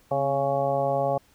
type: harmonic tone with a mistuned harmonic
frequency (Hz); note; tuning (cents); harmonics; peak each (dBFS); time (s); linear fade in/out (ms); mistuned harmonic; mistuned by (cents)
138.59; C#3; 0; 1 / 2 / 3 / 4 / 5 / 6 / 8; -32 / -37 / -34 / -25 / -27 / -30 / -37; 0.11-1.18; 5; 2; -68
effects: pink hiss -60 dBFS RMS until 1.34 s